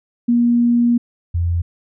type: tone pair in turn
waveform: sine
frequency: 238.2 / 85.59 Hz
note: A#3 / F2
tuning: +38 / -34 cents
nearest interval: octave + tritone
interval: 1772 cents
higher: first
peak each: -11 / -15 dBFS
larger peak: first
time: 0.28-0.98 / 1.34-1.62 s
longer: first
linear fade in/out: 10 ms
effects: none